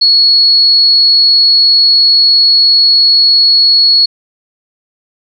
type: tone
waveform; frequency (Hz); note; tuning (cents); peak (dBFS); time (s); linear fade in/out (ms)
sine; 4357; C#8; -31; -4; 0.01-4.06; 10
effects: none

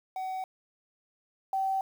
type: tone pair in turn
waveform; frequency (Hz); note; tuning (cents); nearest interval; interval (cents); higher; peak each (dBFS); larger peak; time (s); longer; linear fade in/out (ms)
triangle / sine; 753 / 771; F#5 / G5; +30 / -29; unison; 41; second; -30 / -26; second; 0.16-0.44 / 1.53-1.81; neither; 2
effects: 9-bit

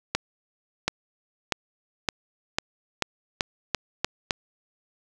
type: accelerating click train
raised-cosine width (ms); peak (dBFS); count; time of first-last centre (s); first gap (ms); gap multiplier
0.2; -5; 10; 0.15-4.308; 730; 0.88
effects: none

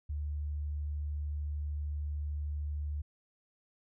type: tone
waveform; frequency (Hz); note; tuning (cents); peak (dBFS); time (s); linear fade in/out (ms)
sine; 73.9; D2; +11; -33; 0.09-3.02; 10
effects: none

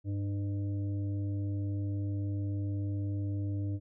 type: harmonic tone with a mistuned harmonic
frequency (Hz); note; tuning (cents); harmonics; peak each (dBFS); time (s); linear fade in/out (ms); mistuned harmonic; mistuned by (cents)
100.2; G2; +38; 1 / 3 / 5 / 6; -31 / -39 / -53 / -54; 0.04-3.8; 50; 6; +18
effects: none

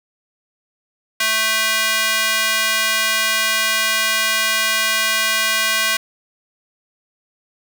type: tone with high-pass filter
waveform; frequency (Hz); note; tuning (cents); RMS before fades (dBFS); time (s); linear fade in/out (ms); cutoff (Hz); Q
square; 220; A3; 0; -18; 1.2-5.97; 5; 1800; 1.1
effects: none

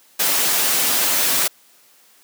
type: noise with comb filter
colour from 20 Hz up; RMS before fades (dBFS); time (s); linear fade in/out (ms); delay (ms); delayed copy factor
white; -18; 0.19-1.48; 10; 9.4; -0.5
effects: white hiss -53 dBFS RMS until 2.23 s + high-pass 200 Hz 12 dB/octave

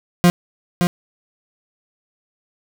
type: tone with echo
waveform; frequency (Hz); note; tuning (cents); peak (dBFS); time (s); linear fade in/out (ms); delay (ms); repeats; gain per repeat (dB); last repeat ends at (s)
40% pulse; 175.8; F3; +12; -8; 0.24-0.3; 0; 570; 1; -5; 0.87
effects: none

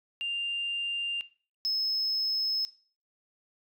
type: tone pair in turn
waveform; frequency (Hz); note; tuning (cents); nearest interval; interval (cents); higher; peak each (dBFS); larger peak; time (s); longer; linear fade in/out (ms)
sine; 2794 / 5185; F7 / E8; 0 / -29; major seventh; 1071; second; -29 / -24; second; 0.21-1.21 / 1.65-2.65; neither; 0
effects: noise-tail reverb RT60 0.4 s tail -17 dB re dry + tanh soft clip ceiling -24 dBFS

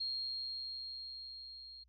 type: tone with level ramp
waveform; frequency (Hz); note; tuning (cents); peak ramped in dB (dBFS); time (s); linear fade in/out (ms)
sine; 4242; C8; +23; -35 to -50; 0-1.84; 10
effects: added 60 Hz sine -66 dBFS peak until 1.88 s

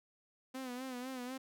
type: tone with vibrato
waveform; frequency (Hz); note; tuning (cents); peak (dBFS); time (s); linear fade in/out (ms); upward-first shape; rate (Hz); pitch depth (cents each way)
sawtooth; 254.4; C4; -48; -37; 0.54-1.38; 10; sine; 4; 69
effects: none

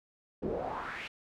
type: noise with band-pass filter sweep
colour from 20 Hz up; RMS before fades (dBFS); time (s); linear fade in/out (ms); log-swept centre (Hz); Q
brown; -37; 0.42-1.08; 10; 330 to 2800; 3.7
effects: none

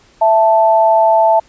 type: tone pair together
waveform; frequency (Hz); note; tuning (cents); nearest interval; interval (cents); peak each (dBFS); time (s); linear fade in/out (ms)
sine; 661.7 / 880; E5 / A5; +6 / 0; perfect fourth; 494; -10; 0.21-1.4; 10
effects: pink hiss -49 dBFS RMS until 1.48 s + resampled to 16000 Hz

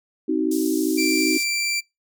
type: chord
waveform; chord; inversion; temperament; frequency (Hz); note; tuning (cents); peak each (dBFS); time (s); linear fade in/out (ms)
sine; C diminished; none; just; 261.6 / 314 / 376.7; C4 / Eb4 / Gb4; 0 / +16 / +31; -25 / -21 / -25; 0.28-1.38; 10
type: band-pass noise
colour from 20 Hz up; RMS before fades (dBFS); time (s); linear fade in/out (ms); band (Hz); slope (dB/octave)
pink; -34; 0.51-1.44; 5; 5300 to 16000; 24
type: tone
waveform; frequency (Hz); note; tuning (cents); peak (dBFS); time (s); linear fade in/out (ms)
20% pulse; 2349; D7; 0; -17; 0.97-1.81; 20
effects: noise-tail reverb RT60 0.2 s tail -23 dB re dry

